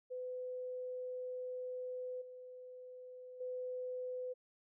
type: tone with level steps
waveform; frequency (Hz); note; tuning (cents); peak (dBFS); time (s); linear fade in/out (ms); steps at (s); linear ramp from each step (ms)
sine; 504; B4; +35; -40 / -49 / -39; 0.1-4.34; 20; 2.21 / 3.4; 10
effects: none